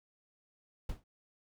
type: noise with exponential decay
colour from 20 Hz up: brown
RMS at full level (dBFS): -34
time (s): 0.89-1.04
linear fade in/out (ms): 5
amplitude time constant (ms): 32
effects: none